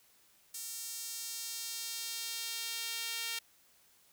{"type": "tone with high-pass filter sweep", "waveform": "sawtooth", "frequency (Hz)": 460, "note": "A#4", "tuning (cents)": -23, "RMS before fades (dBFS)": -40, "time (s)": [0.54, 3.39], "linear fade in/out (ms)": 5, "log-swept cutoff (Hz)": [7100, 2800], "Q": 1.1, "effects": ["white hiss -66 dBFS RMS until 4.12 s"]}